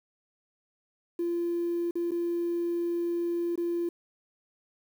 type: tone with dropouts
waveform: triangle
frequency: 343.4 Hz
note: F4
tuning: 29 cents flat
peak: -23 dBFS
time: 1.19-3.89 s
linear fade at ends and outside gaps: 5 ms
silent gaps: 1.91-1.954 / 2.109-2.117 / 3.557-3.576 s
effects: tanh soft clip ceiling -24 dBFS + 9-bit